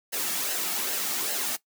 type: noise with flanger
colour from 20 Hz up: white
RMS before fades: -29 dBFS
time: 0.12-1.57 s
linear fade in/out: 20 ms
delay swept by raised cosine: 0.84 to 2.04 ms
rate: 2.5 Hz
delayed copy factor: -0.5
effects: noise-tail reverb RT60 0.1 s tail -18 dB re dry + high-pass 200 Hz 12 dB/octave